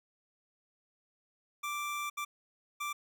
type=tone bursts at uneven times; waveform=25% pulse; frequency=1174.7 Hz; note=D6; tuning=in tune; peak=-31 dBFS; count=3; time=1.63-2.1 / 2.17-2.25 / 2.8-2.93 s; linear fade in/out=10 ms; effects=none